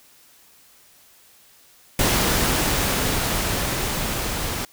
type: noise with level ramp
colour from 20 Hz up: pink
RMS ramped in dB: -19 to -27 dBFS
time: 1.99-4.65 s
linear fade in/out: 2 ms
effects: white hiss -53 dBFS RMS until 4.72 s